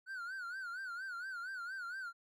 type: tone with vibrato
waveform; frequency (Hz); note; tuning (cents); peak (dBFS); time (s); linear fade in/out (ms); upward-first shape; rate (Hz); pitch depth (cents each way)
triangle; 1473; F#6; -8; -39; 0.06-2.13; 50; sine; 4.3; 120
effects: none